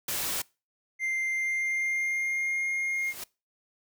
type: noise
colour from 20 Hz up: white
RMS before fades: -31 dBFS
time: 0.08-0.42 s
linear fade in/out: 5 ms
type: tone with pitch glide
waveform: triangle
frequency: 2093 to 2132 Hz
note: C7 to C7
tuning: 0 to +32 cents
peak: -25 dBFS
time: 0.99-3.14 s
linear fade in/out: 50 ms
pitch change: +32 cents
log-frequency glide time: 1.31-2.67 s
type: noise with exponential growth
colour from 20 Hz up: white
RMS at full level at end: -36 dBFS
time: 2.78-3.24 s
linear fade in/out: 5 ms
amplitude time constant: 100 ms
effects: noise-tail reverb RT60 0.3 s tail -24 dB re dry